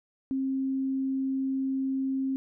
sine tone, 266.9 Hz, C4, 35 cents sharp, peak -26 dBFS, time 0.31-2.36 s, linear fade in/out 0 ms, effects none

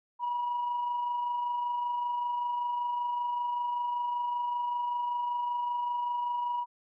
sine tone with amplitude modulation, 967 Hz, B5, 37 cents flat, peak -26 dBFS, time 0.19-6.66 s, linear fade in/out 50 ms, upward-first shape sine, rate 25.2 Hz, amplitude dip 35%, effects tanh soft clip ceiling -25 dBFS

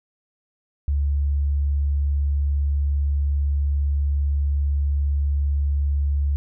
sine tone, 71.2 Hz, C#2, 47 cents sharp, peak -18 dBFS, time 0.88-6.36 s, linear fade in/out 0 ms, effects none

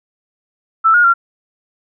sine tone with pitch steps, 1323 / 1433 / 1377 Hz, E6 / F6 / F6, +6 / +44 / -25 cents, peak -7 dBFS, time 0.84-1.14 s, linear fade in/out 20 ms, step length 100 ms, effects none

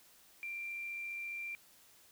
sine tone with amplitude modulation, 2367 Hz, D7, 13 cents sharp, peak -38 dBFS, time 0.43-1.55 s, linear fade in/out 0 ms, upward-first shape sine, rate 94.7 Hz, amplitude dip 25%, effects white hiss -63 dBFS RMS until 2.11 s

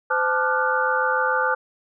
sine tone cluster, 513 / 874 / 1188 / 1413 / 1500 Hz, C5 / A5 / D6 / F6 / F#6, -34 / -12 / +20 / +20 / +23 cents, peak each -25 dBFS, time 0.1-1.55 s, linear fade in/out 10 ms, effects none

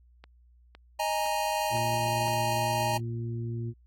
click train, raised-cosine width 0.3 ms, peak -31 dBFS, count 5, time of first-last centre 0.24-2.281 s, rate 1.96 Hz
square chord, D# suspended fourth, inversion none, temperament equal, 622.3 / 830.6 / 932.3 Hz, D#5 / G#5 / A#5, 0 / 0 / 0 cents, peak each -33 / -31 / -32 dBFS, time 0.99-2.98 s, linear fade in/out 10 ms
harmonic tone, 116.5 Hz, A#2, 1 cent flat, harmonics 1 / 2 / 3, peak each -31 / -41 / -41 dBFS, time 1.7-3.74 s, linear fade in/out 50 ms
effects added 60 Hz sine -56 dBFS peak until 3.86 s + AAC 48 kbps

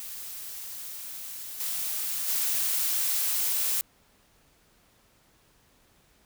blue noise with level steps, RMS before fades -39 / -31 / -27 dBFS, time 0-3.81 s, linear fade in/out 0 ms, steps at 1.6 / 2.28 s, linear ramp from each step 2 ms, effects pink hiss -63 dBFS RMS until 6.25 s

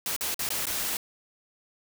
white noise with dropouts, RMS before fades -30 dBFS, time 0.06-0.97 s, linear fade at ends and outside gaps 1 ms, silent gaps 0.164-0.209 / 0.344-0.392 / 0.49-0.504 / 0.655-0.668 s, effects none

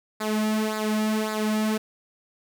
sawtooth tone with flanger, 215.6 Hz, A3, 35 cents flat, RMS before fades -25 dBFS, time 0.2-1.78 s, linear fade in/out 10 ms, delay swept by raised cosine 0.33 to 2.73 ms, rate 1.8 Hz, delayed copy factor -0.7, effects none

